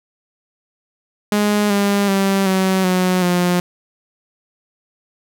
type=tone with pitch steps; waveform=sawtooth; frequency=207.7 / 201.3 / 195.14 / 189.15 / 183.34 / 177.71 Hz; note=G#3 / G3 / G3 / F#3 / F#3 / F3; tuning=0 / +46 / -8 / +38 / -16 / +30 cents; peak=-10 dBFS; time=1.32-3.6 s; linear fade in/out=2 ms; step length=380 ms; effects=none